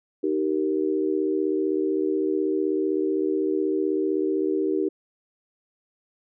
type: chord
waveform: sine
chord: Eb major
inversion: none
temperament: equal with one note detuned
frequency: 311.1 / 387 / 466.2 Hz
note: Eb4 / G4 / Bb4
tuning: 0 / -22 / 0 cents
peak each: -25 / -24 / -30 dBFS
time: 0.23-4.89 s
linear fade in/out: 10 ms
effects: none